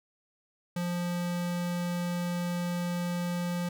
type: tone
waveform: square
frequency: 175.3 Hz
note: F3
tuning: 7 cents sharp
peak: -30 dBFS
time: 0.76-3.69 s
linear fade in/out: 5 ms
effects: none